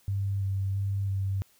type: tone with vibrato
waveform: sine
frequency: 98 Hz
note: G2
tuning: in tune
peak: -26 dBFS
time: 0.08-1.42 s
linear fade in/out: 0 ms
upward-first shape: square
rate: 1.5 Hz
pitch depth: 14 cents each way
effects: white hiss -63 dBFS RMS until 1.59 s